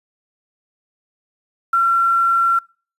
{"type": "tone with quantisation", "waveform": "sine", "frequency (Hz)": 1362, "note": "F6", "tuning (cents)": -44, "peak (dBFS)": -12, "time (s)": [1.73, 2.59], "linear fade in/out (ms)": 5, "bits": 7, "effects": ["noise-tail reverb RT60 0.4 s tail -26 dB re dry", "resampled to 32000 Hz"]}